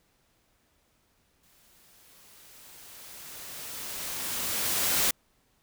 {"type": "noise with exponential growth", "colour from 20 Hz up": "white", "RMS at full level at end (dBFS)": -24, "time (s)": [1.43, 5.11], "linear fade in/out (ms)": 5, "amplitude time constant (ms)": 800, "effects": ["pink hiss -69 dBFS RMS until 5.62 s"]}